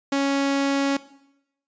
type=tone; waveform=sawtooth; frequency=277.2 Hz; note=C#4; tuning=in tune; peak=-16 dBFS; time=0.12-0.97 s; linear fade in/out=5 ms; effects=noise-tail reverb RT60 0.8 s tail -17 dB re dry + resampled to 16000 Hz